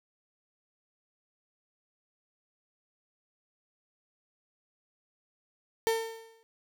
35% pulse tone with exponential decay, 451.7 Hz, A4, 45 cents sharp, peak -21 dBFS, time 5.87-6.43 s, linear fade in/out 0 ms, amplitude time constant 120 ms, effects none

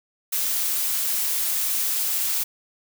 blue noise, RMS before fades -24 dBFS, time 0.32-2.44 s, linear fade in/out 10 ms, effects none

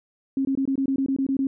sine tone bursts, 270 Hz, C#4, 45 cents flat, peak -20 dBFS, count 11, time 0.37-1.47 s, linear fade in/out 2 ms, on 80 ms, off 22 ms, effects none

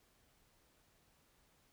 silence, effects pink hiss -72 dBFS RMS until 1.72 s

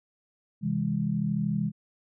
sine chord, C augmented, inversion none, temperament just, 130.81 / 163.52 / 204.4 Hz, C3 / E3 / G#3, 0 / -14 / -27 cents, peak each -32 / -29 / -28 dBFS, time 0.61-1.72 s, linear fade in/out 50 ms, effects none

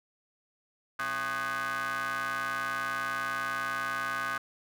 30% pulse ring-modulated tone, 140 Hz, C#3, 18 cents sharp, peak -25 dBFS, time 0.99-4.38 s, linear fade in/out 5 ms, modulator 1370 Hz, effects none

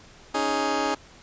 15% pulse chord, C# suspended second, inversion none, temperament just, 277.2 / 311.8 / 415.8 Hz, C#4 / D#4 / G#4, 0 / +4 / +2 cents, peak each -22 dBFS, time 0.34-0.95 s, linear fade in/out 10 ms, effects pink hiss -50 dBFS RMS until 1.22 s + resampled to 16000 Hz

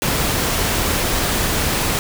pink noise, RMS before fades -19 dBFS, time 0.02-1.99 s, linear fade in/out 0 ms, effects none

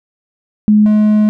sine / triangle tone pair in turn, 211.1 / 212.2 Hz, G#3 / G#3, +29 / +38 cents, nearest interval unison, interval 9 cents, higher second, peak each -5 dBFS, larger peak neither, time 0.68-0.86 / 0.86-1.29 s, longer second, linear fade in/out 0 ms, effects none

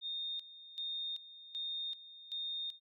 sine tone with tremolo, 3667 Hz, A#7, 29 cents flat, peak -37 dBFS, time 0.01-2.8 s, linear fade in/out 50 ms, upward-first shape square, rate 1.3 Hz, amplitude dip 80%, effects none

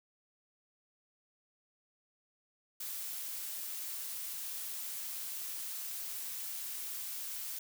blue noise, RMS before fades -41 dBFS, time 2.8-7.59 s, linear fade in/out 5 ms, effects none

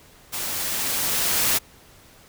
white noise with level ramp, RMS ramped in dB -29 to -20 dBFS, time 0.32-1.59 s, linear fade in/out 20 ms, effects pink hiss -51 dBFS RMS until 2.28 s

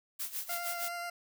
blue noise with tremolo, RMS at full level -36 dBFS, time 0.19-0.89 s, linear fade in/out 10 ms, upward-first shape sine, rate 6.5 Hz, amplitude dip 80%
20% pulse tone with vibrato, 694 Hz, F5, 11 cents flat, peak -32 dBFS, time 0.49-1.1 s, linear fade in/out 5 ms, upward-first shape sine, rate 9.3 Hz, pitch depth 12 cents each way
effects none

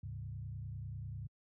sine tone with frequency modulation, 103.83 Hz, G#2, in tune, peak -40 dBFS, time 0.03-1.27 s, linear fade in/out 5 ms, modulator 30.1 Hz, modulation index 1.2, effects high-pass 60 Hz 12 dB/octave

